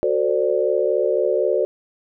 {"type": "chord", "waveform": "sine", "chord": "D dominant seventh", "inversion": "first", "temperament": "equal with one note detuned", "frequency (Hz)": [370, 448.7, 523.3, 587.3], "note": ["F#4", "A4", "C5", "D5"], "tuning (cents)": [0, 34, 0, 0], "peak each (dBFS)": -22, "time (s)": [0.03, 1.65], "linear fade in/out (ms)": 0, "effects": []}